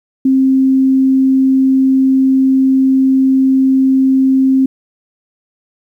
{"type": "tone", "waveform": "sine", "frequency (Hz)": 265, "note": "C4", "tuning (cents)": 22, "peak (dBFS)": -7, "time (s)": [0.25, 4.66], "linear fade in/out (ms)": 5, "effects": ["8-bit"]}